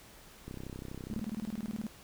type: click train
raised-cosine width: 3 ms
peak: -29 dBFS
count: 24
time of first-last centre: 0.48-1.194 s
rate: 32.2 Hz
type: tone bursts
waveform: sine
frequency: 214.7 Hz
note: A3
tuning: 42 cents flat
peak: -33 dBFS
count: 15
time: 1.11-1.867 s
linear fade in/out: 0 ms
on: 29 ms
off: 23 ms
effects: pink hiss -55 dBFS RMS until 2.03 s